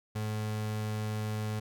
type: tone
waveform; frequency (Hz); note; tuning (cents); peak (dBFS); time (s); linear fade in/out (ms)
35% pulse; 107.4; A2; -41; -30; 0.15-1.6; 10
effects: none